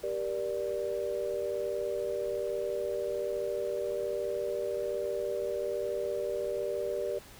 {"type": "chord", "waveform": "sine", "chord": "G minor", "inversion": "none", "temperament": "equal with one note detuned", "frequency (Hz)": [392, 473.2, 587.3], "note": ["G4", "Bb4", "D5"], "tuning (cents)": [0, 26, 0], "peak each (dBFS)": [-35, -35, -34], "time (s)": [0.03, 7.19], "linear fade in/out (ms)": 10, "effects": ["pink hiss -52 dBFS RMS until 7.39 s"]}